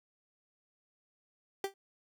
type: tone with exponential decay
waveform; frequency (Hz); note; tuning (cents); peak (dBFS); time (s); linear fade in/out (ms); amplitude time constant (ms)
30% pulse; 392; G4; 0; -26; 1.64-1.74; 2; 21
effects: none